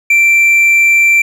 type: tone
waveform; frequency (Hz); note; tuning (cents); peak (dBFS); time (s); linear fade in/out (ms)
triangle; 2349; D7; 0; -4; 0.1-1.22; 5
effects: none